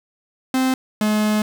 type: tone pair in turn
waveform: 45% pulse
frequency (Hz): 260 / 212.8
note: C4 / G#3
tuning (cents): -11 / +42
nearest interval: minor third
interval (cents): 347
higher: first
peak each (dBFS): -16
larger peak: neither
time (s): 0.54-0.74 / 1.01-1.42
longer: second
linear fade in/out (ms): 2
effects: 8-bit